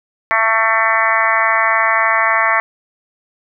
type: harmonic tone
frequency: 223.4 Hz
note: A3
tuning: 27 cents sharp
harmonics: 3 / 4 / 5 / 6 / 7 / 8 / 9 / 10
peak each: -21 / -21 / -17 / -21 / -25 / -18 / -18 / -23 dBFS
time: 0.31-2.6 s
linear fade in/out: 0 ms
effects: none